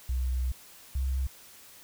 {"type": "tone pair in turn", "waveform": "sine", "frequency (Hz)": [63.1, 66.06], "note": ["B1", "C2"], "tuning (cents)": [38, 17], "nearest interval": "minor second", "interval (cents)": 79, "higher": "second", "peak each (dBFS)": -26, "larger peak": "neither", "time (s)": [[0.09, 0.52], [0.95, 1.27]], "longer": "first", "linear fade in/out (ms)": 5, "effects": ["white hiss -52 dBFS RMS until 1.83 s"]}